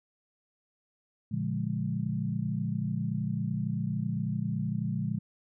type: chord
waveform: sine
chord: Bb dominant seventh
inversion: none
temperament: equal with one note detuned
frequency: 116.54 / 144.14 / 174.61 / 207.7 Hz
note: Bb2 / D3 / F3 / Ab3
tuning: 0 / -32 / 0 / 0 cents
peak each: -34 dBFS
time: 1.31-5.19 s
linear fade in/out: 10 ms
effects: none